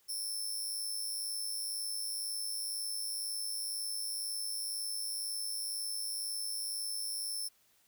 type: tone with amplitude modulation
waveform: 15% pulse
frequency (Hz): 5350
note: E8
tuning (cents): +25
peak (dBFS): -28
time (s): 0.08-7.49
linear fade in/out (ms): 20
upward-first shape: sine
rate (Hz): 102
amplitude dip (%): 45
effects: white hiss -69 dBFS RMS until 7.87 s